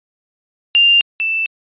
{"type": "tone pair in turn", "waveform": "sine", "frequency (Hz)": [2794, 2653], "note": ["F7", "E7"], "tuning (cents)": [0, 10], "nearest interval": "minor second", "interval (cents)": 90, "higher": "first", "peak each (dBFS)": [-6, -15], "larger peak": "first", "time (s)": [[0.75, 1.01], [1.2, 1.46]], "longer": "neither", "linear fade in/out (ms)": 0, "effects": ["tanh soft clip ceiling -5 dBFS", "resampled to 8000 Hz"]}